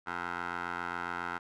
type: tone with band-pass filter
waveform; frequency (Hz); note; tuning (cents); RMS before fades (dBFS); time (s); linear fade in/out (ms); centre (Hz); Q
15% pulse; 87.31; F2; 0; -37; 0.06-1.39; 20; 1300; 2.9
effects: none